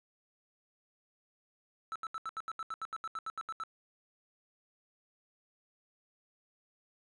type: tone bursts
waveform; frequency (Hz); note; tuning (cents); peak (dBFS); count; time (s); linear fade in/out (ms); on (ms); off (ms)
triangle; 1318.5; E6; 0; -34; 16; 1.92-3.636; 0; 36; 76
effects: resampled to 22050 Hz + 11-bit